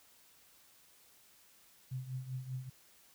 sine tone with tremolo, 129.3 Hz, C3, 20 cents flat, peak -35 dBFS, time 1.91-2.7 s, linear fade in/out 10 ms, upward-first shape triangle, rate 5.1 Hz, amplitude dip 80%, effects white hiss -64 dBFS RMS until 3.14 s

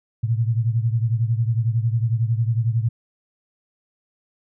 sine beating tone pair, 112.3 / 123.3 Hz, A2 / B2, +36 / -2 cents, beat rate 11 Hz, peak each -19 / -23 dBFS, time 0.23-2.89 s, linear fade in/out 10 ms, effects none

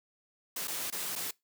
white noise with dropouts, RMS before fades -36 dBFS, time 0.56-1.31 s, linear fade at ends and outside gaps 5 ms, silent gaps 0.674-0.679 / 0.903-0.924 / 1.155-1.159 s, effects noise-tail reverb RT60 0.2 s tail -23 dB re dry + high-pass 150 Hz 12 dB/octave

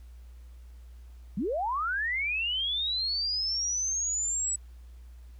sine linear sweep, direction up, 162.8 to 7902 Hz, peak -27 dBFS, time 1.37-4.56 s, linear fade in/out 5 ms, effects added 60 Hz sine -45 dBFS peak until 5.39 s + pink hiss -66 dBFS RMS until 5.39 s

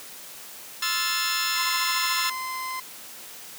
15% pulse chord, F major seventh, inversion second, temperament just, 1047.7 / 1309.6 / 1396.9 / 1746.1 Hz, C6 / E6 / F6 / A6, +2 / -12 / 0 / -14 cents, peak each -26 / -23 / -26 / -22 dBFS, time 0.82-2.3 s, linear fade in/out 5 ms
30% pulse tone, 1034 Hz, C6, 21 cents flat, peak -27 dBFS, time 1.56-2.8 s, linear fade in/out 5 ms
effects white hiss -42 dBFS RMS until 3.58 s + high-pass 150 Hz 12 dB/octave

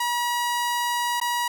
sawtooth tone with dropouts, 962 Hz, B5, 46 cents flat, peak -19 dBFS, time 0-1.48 s, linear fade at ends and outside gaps 5 ms, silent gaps 1.201-1.213 s, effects none

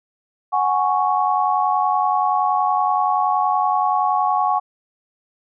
sine chord, F# suspended second, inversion none, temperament equal, 740 / 830.6 / 1108.7 Hz, F#5 / G#5 / C#6, 0 / 0 / 0 cents, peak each -20 dBFS, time 0.52-4.6 s, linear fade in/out 20 ms, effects none

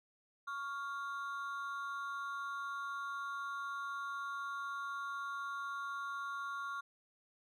triangle ring-modulated tone, 1256 Hz, D#6, 16 cents sharp, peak -34 dBFS, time 0.47-6.81 s, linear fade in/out 10 ms, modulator 142 Hz, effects none

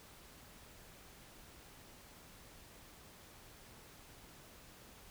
silence, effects pink hiss -58 dBFS RMS until 5.1 s

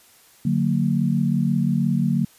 sine chord, D augmented, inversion none, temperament just, 146.83 / 183.54 / 229.4 Hz, D3 / F#3 / A#3, 0 / -14 / -28 cents, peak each -22 dBFS, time 0.45-2.25 s, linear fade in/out 5 ms, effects white hiss -53 dBFS RMS until 2.38 s + resampled to 32000 Hz

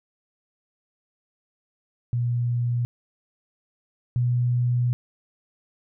sine tone pair in turn, 120.5 / 122.39 Hz, B2 / B2, -42 / -15 cents, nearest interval unison, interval 27 cents, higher second, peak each -21 / -19 dBFS, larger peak second, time 2.13-2.85 / 4.16-4.93 s, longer second, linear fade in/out 0 ms, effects none

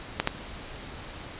clicks, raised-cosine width 0.3 ms, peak -7 dBFS, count 2, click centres 0.2 / 0.274 s, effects pink hiss -41 dBFS RMS until 1.39 s + resampled to 8000 Hz

